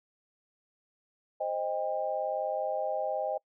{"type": "chord", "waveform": "sine", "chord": "C minor", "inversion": "none", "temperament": "equal with one note detuned", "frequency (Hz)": [523.3, 622.3, 798.2], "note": ["C5", "Eb5", "G5"], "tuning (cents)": [0, 0, 31], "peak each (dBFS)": [-35, -32, -34], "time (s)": [1.4, 3.38], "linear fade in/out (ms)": 10, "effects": ["noise-tail reverb RT60 0.1 s tail -26 dB re dry"]}